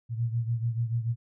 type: beating tone pair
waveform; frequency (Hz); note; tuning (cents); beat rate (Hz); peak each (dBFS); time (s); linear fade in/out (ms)
sine; 115.1 / 122; A#2 / B2; -22 / -21; 6.9; -27 / -32; 0.09-1.16; 50
effects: none